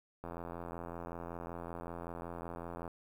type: click train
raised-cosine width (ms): 1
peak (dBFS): -29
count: 226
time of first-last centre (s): 0.24-2.878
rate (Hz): 85.3
effects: 10-bit